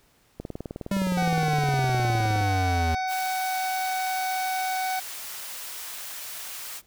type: click train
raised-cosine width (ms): 2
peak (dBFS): -20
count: 40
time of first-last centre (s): 0.4-2.41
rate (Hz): 19.4
type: exponential sweep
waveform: square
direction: down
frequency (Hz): 199.5 to 80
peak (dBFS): -24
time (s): 0.91-2.95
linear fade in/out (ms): 5
type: harmonic tone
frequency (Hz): 750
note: F#5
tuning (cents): +23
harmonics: 1 / 2 / 3 / 5 / 6 / 7 / 8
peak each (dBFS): -26 / -36 / -35 / -44 / -45 / -47 / -47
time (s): 1.17-5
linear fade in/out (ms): 10
type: high-pass noise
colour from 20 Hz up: white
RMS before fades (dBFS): -37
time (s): 3.07-6.82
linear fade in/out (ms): 50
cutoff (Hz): 660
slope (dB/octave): 12
effects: pink hiss -62 dBFS RMS until 6.86 s